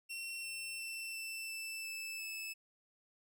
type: tone with pitch steps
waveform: sawtooth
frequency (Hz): 2717 / 2700 / 2683 / 2666 / 2649 / 2632 / 2615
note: F7 / E7 / E7 / E7 / E7 / E7 / E7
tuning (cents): -48 / +41 / +30 / +19 / +8 / -3 / -15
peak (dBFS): -38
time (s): 0.09-2.54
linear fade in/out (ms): 20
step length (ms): 350
effects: none